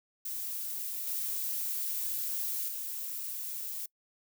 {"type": "noise with level steps", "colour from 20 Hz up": "violet", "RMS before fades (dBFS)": [-37, -34, -38], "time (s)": [0.25, 3.86], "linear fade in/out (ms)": 5, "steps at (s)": [1.07, 2.68], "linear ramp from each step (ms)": 5, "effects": ["noise-tail reverb RT60 0.1 s tail -24 dB re dry"]}